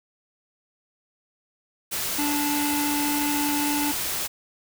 white noise, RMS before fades -28 dBFS, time 1.91-4.28 s, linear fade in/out 20 ms
harmonic tone, 291.9 Hz, D4, 10 cents flat, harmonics 1 / 3 / 5 / 7 / 9 / 10, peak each -25 / -30 / -40 / -40 / -39 / -45 dBFS, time 2.18-3.92 s, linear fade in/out 10 ms
effects none

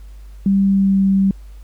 sine tone with pitch glide, 196 to 194.08 Hz, G3 to G3, 0 to -17 cents, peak -11 dBFS, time 0.46-1.31 s, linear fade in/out 2 ms, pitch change -17 cents, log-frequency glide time 0.65-1 s, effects added 50 Hz sine -34 dBFS peak until 1.63 s + pink hiss -55 dBFS RMS until 1.63 s

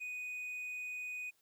triangle tone, 2486 Hz, D#7, 2 cents flat, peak -38 dBFS, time 0-1.31 s, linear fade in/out 20 ms, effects white hiss -74 dBFS RMS until 1.41 s + high-pass 80 Hz 12 dB/octave

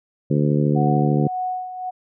harmonic tone, 73.42 Hz, D2, in tune, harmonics 2 / 3 / 4 / 5 / 6 / 7, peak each -18 / -22 / -24 / -26 / -28 / -29 dBFS, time 0.3-1.28 s, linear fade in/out 10 ms
sine tone with tremolo, 737 Hz, F#5, 7 cents flat, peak -21 dBFS, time 0.75-1.91 s, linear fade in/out 20 ms, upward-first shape sine, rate 1.8 Hz, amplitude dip 65%
effects none

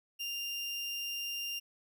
30% pulse tone, 2794 Hz, F7, in tune, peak -33 dBFS, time 0.19-1.6 s, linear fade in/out 20 ms, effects none

